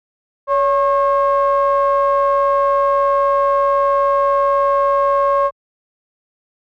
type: ring-modulated tone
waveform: triangle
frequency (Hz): 261.9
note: C4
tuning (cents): +2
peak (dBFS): -7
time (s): 0.47-5.51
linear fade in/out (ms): 50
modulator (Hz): 825
effects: high-pass 60 Hz 12 dB/octave